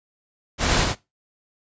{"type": "noise with echo", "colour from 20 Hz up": "pink", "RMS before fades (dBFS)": -21, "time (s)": [0.58, 0.87], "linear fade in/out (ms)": 50, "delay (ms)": 84, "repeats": 1, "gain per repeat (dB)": -2, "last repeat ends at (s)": 0.954, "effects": ["noise-tail reverb RT60 0.2 s tail -18 dB re dry", "resampled to 16000 Hz"]}